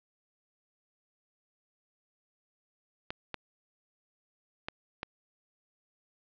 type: clicks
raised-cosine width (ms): 0.3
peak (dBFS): -19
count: 4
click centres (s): 3.105 / 3.343 / 4.685 / 5.031
effects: resampled to 11025 Hz + 8-bit